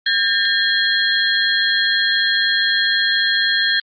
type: tone cluster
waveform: sine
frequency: 1611 / 1806 / 3287 / 4173 Hz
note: G6 / A6 / G#7 / C8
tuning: +47 / +45 / -19 / -5 cents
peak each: -20 dBFS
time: 0.06-3.8 s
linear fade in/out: 5 ms
effects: Opus 24 kbps